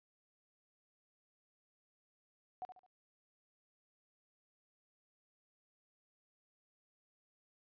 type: tone with echo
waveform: sine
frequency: 740 Hz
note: F#5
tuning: in tune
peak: -40 dBFS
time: 2.62-2.65 s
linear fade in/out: 0 ms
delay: 71 ms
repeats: 3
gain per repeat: -9 dB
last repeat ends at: 2.863 s
effects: resampled to 11025 Hz